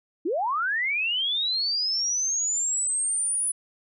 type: linear sweep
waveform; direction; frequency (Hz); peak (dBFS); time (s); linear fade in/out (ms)
sine; up; 286 to 10000; -23; 0.25-3.52; 10
effects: none